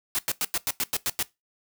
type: noise bursts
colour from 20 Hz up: white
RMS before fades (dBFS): -26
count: 9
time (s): 0.15-1.227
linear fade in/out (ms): 0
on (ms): 37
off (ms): 93
effects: noise-tail reverb RT60 0.2 s tail -20 dB re dry